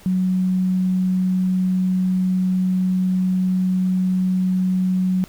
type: tone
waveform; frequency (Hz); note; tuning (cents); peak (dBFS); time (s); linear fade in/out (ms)
sine; 185; F#3; 0; -16; 0.06-5.24; 0
effects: pink hiss -47 dBFS RMS until 5.28 s

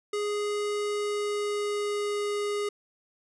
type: tone with pitch glide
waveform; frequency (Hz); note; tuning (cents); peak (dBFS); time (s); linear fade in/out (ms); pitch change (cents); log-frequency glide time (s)
square; 414.3 to 411.9; G#4 to G#4; -4 to -14; -28; 0.13-2.69; 5; -10; 0.9-2.32
effects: resampled to 24000 Hz

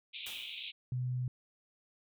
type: band-pass noise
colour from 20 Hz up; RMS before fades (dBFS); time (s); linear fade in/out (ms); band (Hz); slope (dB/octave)
white; -44; 0.13-0.72; 20; 2300 to 3800; 96
type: noise with exponential decay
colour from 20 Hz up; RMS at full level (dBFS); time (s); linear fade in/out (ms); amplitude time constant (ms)
white; -44; 0.26-0.7; 5; 95
type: tone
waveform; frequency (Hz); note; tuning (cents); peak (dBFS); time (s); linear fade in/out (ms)
sine; 125.6; B2; +30; -32; 0.92-1.28; 2
effects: none

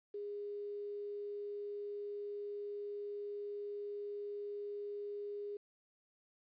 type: tone with quantisation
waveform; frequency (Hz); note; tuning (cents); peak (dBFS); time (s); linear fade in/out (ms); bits
sine; 410; G#4; -22; -40; 0.14-5.57; 5; 11
effects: resampled to 11025 Hz

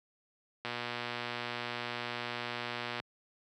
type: click train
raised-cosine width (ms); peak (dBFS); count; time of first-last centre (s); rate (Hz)
0.3; -20; 283; 0.65-3; 120
effects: high-pass 100 Hz 12 dB/octave

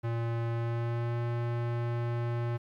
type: tone with pitch glide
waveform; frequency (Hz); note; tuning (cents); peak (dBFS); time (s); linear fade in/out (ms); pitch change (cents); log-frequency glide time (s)
square; 116.3 to 118.61; A#2 to A#2; -4 to +30; -30; 0.03-2.58; 20; +34; 0.52-1.2
effects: low-pass 2000 Hz 12 dB/octave + 11-bit

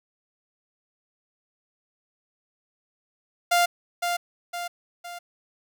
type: tone with echo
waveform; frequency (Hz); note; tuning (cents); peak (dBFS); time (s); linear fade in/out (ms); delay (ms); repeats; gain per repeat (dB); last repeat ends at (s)
sawtooth; 698.5; F5; 0; -14; 3.51-3.66; 10; 510; 3; -6; 5.19
effects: none

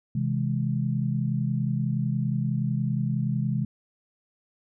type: chord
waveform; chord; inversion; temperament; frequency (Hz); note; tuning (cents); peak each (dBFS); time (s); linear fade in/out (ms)
sine; C augmented; none; equal with one note detuned; 130.81 / 161.61 / 207.7; C3 / E3 / G#3; 0 / -34 / 0; -26 / -29 / -29; 0.15-3.65; 5
effects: none

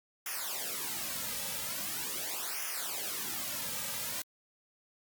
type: noise with flanger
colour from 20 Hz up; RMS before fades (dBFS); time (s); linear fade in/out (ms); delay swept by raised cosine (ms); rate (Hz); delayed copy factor
white; -37; 0.26-4.22; 2; 0.24 to 2.84; 0.42; -0.9
effects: Opus 48 kbps

